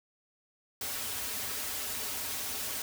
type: noise with comb filter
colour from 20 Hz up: white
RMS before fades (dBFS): -36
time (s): 0.81-2.82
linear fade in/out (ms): 2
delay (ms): 5.8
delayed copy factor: -0.95
effects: none